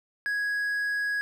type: tone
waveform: triangle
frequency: 1662 Hz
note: G#6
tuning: 1 cent sharp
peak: -24 dBFS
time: 0.26-1.21 s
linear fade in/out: 0 ms
effects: none